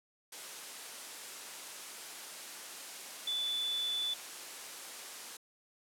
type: tone in noise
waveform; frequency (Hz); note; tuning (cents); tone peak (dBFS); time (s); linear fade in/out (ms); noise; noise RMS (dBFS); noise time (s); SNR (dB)
sine; 3482; A7; -19; -32; 3.27-4.14; 5; white; -45; 0.32-5.37; +10
effects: high-pass 300 Hz 12 dB/octave + low-pass 11000 Hz 12 dB/octave